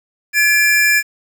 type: tone pair together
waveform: square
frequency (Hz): 1707.3 / 2372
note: G#6 / D7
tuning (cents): +47 / +17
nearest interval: tritone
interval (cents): 570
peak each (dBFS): -14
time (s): 0.33-1.03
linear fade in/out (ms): 50
effects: 7-bit